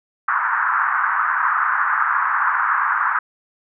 white band-pass noise, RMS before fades -19 dBFS, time 0.28-3.19 s, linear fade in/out 5 ms, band 980 to 1600 Hz, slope 48 dB/octave, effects none

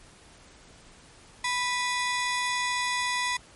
sawtooth ring-modulated tone, 1480 Hz, F#6, in tune, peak -19 dBFS, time 1.44-3.37 s, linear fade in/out 5 ms, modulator 493 Hz, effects pink hiss -53 dBFS RMS until 3.55 s + MP3 48 kbps

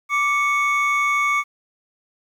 triangle tone pair together, 1170 / 2217 Hz, D6 / C#7, -7 / 0 cents, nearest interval major seventh, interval 1107 cents, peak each -18 dBFS, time 0.09-1.44 s, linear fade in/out 50 ms, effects 9-bit

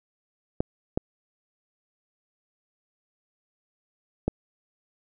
clicks, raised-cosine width 2 ms, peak -10 dBFS, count 3, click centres 0.605 / 0.975 / 4.28 s, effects none

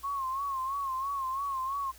sine tone with vibrato, 1083 Hz, C#6, 41 cents flat, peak -30 dBFS, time 0.03-1.92 s, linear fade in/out 20 ms, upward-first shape sine, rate 3 Hz, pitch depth 74 cents each way, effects added 60 Hz sine -55 dBFS peak until 1.98 s + white hiss -55 dBFS RMS until 1.98 s

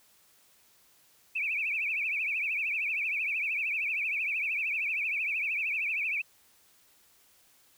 sine tone with vibrato, 2452 Hz, D#7, 26 cents flat, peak -28 dBFS, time 1.35-6.22 s, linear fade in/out 10 ms, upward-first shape triangle, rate 13 Hz, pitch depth 180 cents each way, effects white hiss -63 dBFS RMS until 7.77 s

